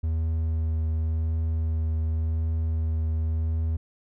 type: tone with vibrato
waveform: triangle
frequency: 80.1 Hz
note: E2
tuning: 49 cents flat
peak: -21 dBFS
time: 0.03-3.77 s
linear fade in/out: 10 ms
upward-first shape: triangle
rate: 0.9 Hz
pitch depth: 13 cents each way
effects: none